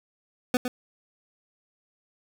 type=tone with echo; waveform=25% pulse; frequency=249.4 Hz; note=B3; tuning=17 cents sharp; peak=-16 dBFS; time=0.54-0.57 s; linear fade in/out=2 ms; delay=110 ms; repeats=1; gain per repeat=-7 dB; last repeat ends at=0.68 s; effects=none